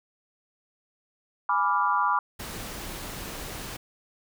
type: chord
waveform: sine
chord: G# diminished seventh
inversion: none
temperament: equal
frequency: 830.6 / 987.8 / 1174.7 / 1396.9 Hz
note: G#5 / B5 / D6 / F6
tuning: 0 / 0 / 0 / 0 cents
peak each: -30 / -25 / -25 / -30 dBFS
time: 1.49-2.19 s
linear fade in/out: 2 ms
type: noise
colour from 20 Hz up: pink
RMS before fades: -37 dBFS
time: 2.39-3.77 s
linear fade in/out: 10 ms
effects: none